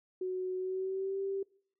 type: tone with pitch glide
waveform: sine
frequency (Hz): 370 to 390.9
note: F#4 to G4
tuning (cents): 0 to -5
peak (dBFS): -32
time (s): 0.21-1.43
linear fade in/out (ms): 5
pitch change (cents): +95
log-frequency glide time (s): 0.57-1.2
effects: noise-tail reverb RT60 0.6 s tail -24 dB re dry